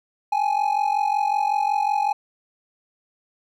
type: ring-modulated tone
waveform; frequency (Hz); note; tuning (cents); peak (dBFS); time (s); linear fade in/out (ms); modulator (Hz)
triangle; 830.6; G#5; 0; -14; 0.32-2.13; 2; 22.7
effects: none